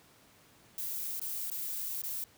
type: noise with dropouts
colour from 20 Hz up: violet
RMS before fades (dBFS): -37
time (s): 0.78-2.24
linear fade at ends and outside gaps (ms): 1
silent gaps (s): 1.196-1.215 / 1.501-1.515 / 2.018-2.036
effects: pink hiss -61 dBFS RMS until 2.37 s + high-pass 80 Hz 12 dB/octave